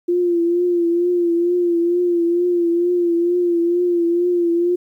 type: tone with vibrato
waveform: sine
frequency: 346.8 Hz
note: F4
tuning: 12 cents flat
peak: -14 dBFS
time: 0.08-4.76 s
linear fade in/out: 10 ms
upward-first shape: triangle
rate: 2.2 Hz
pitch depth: 52 cents each way
effects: 9-bit